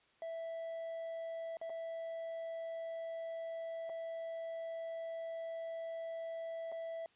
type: tone with dropouts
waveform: triangle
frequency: 659.3 Hz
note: E5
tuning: in tune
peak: -38 dBFS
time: 0.22-7.06 s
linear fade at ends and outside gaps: 1 ms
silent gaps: 1.57-1.614 / 1.696-1.701 / 3.894-3.898 / 6.718-6.723 s
effects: white hiss -70 dBFS RMS until 7.15 s + resampled to 8000 Hz